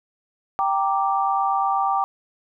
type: chord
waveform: sine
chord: G minor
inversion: none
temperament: equal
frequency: 784 / 932.3 / 1174.7 Hz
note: G5 / Bb5 / D6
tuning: 0 / 0 / 0 cents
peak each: -21 / -26 / -23 dBFS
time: 0.59-2.04 s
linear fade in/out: 0 ms
effects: none